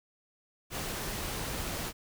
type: noise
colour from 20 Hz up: pink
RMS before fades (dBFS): -36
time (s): 0.7-1.93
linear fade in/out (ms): 50
effects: none